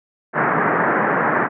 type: band-pass noise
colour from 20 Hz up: white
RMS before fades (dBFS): -18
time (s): 0.33-1.49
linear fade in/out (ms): 50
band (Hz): 130 to 1800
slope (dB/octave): 48
effects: none